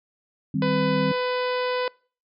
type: chord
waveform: sine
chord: C minor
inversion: first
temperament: equal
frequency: 155.56 / 196 / 261.6 Hz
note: Eb3 / G3 / C4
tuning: 0 / 0 / 0 cents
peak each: -26 dBFS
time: 0.54-1.12 s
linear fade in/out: 5 ms
type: harmonic tone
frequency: 500 Hz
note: B4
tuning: 21 cents sharp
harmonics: 1 / 2 / 3 / 4 / 5 / 6 / 7 / 8 / 9 / 10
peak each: -24 / -30 / -34 / -36 / -38 / -40 / -41 / -42 / -43 / -44 dBFS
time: 0.62-1.88 s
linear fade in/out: 2 ms
effects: noise-tail reverb RT60 0.4 s tail -25 dB re dry